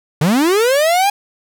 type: linear sweep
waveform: 45% pulse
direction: up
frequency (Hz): 137.9 to 825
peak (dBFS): -11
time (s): 0.21-1.1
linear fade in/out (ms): 5
effects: none